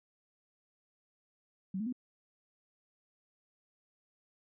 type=tone with pitch steps; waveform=sine; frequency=190 / 218.3 / 250.7 Hz; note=F#3 / A3 / B3; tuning=+46 / -13 / +26 cents; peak=-33 dBFS; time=1.74-1.926 s; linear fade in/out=5 ms; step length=62 ms; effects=none